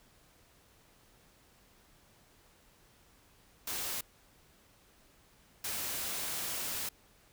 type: noise bursts at uneven times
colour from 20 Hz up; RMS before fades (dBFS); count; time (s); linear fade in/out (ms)
white; -37; 2; 3.67-4.01 / 5.64-6.89; 5
effects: pink hiss -64 dBFS RMS until 7.32 s